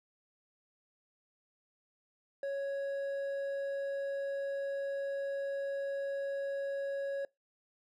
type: tone with hard clipping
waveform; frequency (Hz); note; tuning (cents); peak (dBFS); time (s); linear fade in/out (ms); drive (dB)
sine; 554.4; C#5; 0; -35; 2.43-7.25; 2; 5
effects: noise-tail reverb RT60 0.2 s tail -24 dB re dry